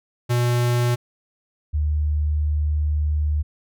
square / sine tone pair in turn, 121.2 / 75.21 Hz, B2 / D2, -32 / +42 cents, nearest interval minor sixth, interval 826 cents, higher first, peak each -18 dBFS, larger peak neither, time 0.29-0.96 / 1.73-3.43 s, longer second, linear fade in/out 20 ms, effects none

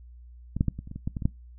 clicks, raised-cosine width 5 ms, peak -17 / -9 / -12 / -23 / -30 / -25 / -23 / -16 / -19 / -21 / -10 dBFS, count 11, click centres 0.566 / 0.609 / 0.683 / 0.79 / 0.874 / 0.914 / 0.96 / 1.075 / 1.168 / 1.222 / 1.255 s, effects noise-tail reverb RT60 0.2 s tail -23 dB re dry + added 60 Hz sine -45 dBFS peak until 1.58 s

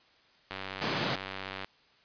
click train, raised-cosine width 0.3 ms, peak -21 dBFS, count 110, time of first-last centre 0.51-1.645 s, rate 96 Hz
pink high-pass noise, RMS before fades -31 dBFS, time 0.81-1.16 s, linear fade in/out 10 ms, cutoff 110 Hz, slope 96 dB/octave
effects white hiss -63 dBFS RMS until 2.04 s + resampled to 11025 Hz

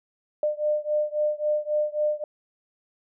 sine beating tone pair, 600 / 603.7 Hz, D5 / D5, +37 / +48 cents, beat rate 3.7 Hz, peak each -25 / -26 dBFS, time 0.43-2.24 s, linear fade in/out 2 ms, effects none

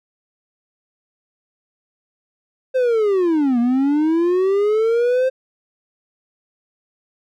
triangle linear two-way sweep, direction down then up, 526 to 233.1 to 526 Hz, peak -12 dBFS, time 2.74-5.3 s, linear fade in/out 20 ms, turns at 3.59 s, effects none

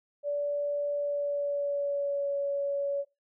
sine tone with pitch glide, 578 to 563.5 Hz, D5 to C#5, -28 to +28 cents, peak -27 dBFS, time 0.23-3.05 s, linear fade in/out 50 ms, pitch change -44 cents, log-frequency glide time 0.94-2.33 s, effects noise-tail reverb RT60 0.2 s tail -17 dB re dry

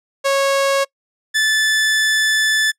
sawtooth tone pair in turn, 550 / 1746.1 Hz, C#5 / A6, -14 / -14 cents, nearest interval octave + minor sixth, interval 2000 cents, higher second, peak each -10 dBFS, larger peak neither, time 0.24-0.85 / 1.34-2.72 s, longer second, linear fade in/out 20 ms, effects noise-tail reverb RT60 0.1 s tail -25 dB re dry + low-pass 10000 Hz 12 dB/octave

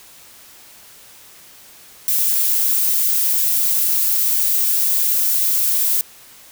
violet noise, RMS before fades -17 dBFS, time 2.08-6.01 s, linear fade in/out 0 ms, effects white hiss -44 dBFS RMS until 6.51 s

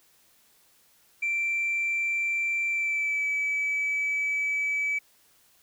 sine tone with pitch glide, 2349 to 2295 Hz, D7 to D7, 0 to -40 cents, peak -23 dBFS, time 1.22-4.99 s, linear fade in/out 10 ms, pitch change -40 cents, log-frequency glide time 2.69-3.26 s, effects tanh soft clip ceiling -22 dBFS + white hiss -62 dBFS RMS until 5.62 s

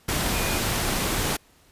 sine tone in noise, 2449 Hz, D#7, 28 cents flat, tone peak -34 dBFS, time 0.34-0.58 s, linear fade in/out 10 ms, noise pink, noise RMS -25 dBFS, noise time 0.08-1.37 s, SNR -12 dB, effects pink hiss -58 dBFS RMS until 1.71 s + resampled to 32000 Hz

